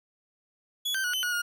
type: tone with pitch steps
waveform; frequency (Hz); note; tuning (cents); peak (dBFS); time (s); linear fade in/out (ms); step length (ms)
40% pulse; 3389 / 1556 / 1462 / 3041 / 1454 / 1430; G#7 / G6 / F#6 / F#7 / F#6 / F6; +34 / -13 / -21 / +47 / -31 / +41; -26; 0.85-1.42; 10; 95
effects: none